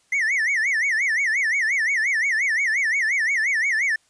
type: tone with vibrato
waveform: triangle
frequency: 1980 Hz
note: B6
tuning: 4 cents sharp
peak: -17 dBFS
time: 0.12-3.96 s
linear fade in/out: 5 ms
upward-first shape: sine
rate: 5.7 Hz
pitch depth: 230 cents each way
effects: white hiss -62 dBFS RMS until 4.09 s + resampled to 22050 Hz